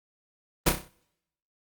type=noise with echo; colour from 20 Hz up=pink; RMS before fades=-19 dBFS; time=0.66-0.7 s; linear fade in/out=10 ms; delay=31 ms; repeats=6; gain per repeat=-6 dB; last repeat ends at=0.886 s; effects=noise-tail reverb RT60 0.8 s tail -25 dB re dry + Opus 32 kbps